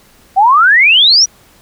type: exponential sweep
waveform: sine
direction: up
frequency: 740 to 5940 Hz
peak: -4 dBFS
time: 0.36-1.26 s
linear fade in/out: 20 ms
effects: pink hiss -46 dBFS RMS until 1.61 s